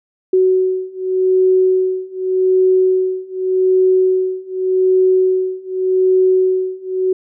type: beating tone pair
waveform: sine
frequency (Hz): 372.7 / 373.55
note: F#4 / F#4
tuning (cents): +13 / +17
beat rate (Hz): 0.85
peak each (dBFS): -15 / -14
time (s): 0.33-7.13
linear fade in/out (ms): 5
effects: none